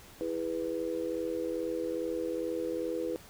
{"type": "chord", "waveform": "sine", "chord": "E major", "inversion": "none", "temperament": "just", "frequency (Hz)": [329.6, 412, 494.4], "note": ["E4", "G#4", "B4"], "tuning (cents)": [0, -14, 2], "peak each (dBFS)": [-35, -38, -34], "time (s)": [0.21, 3.16], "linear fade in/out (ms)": 0, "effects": ["pink hiss -53 dBFS RMS until 3.29 s"]}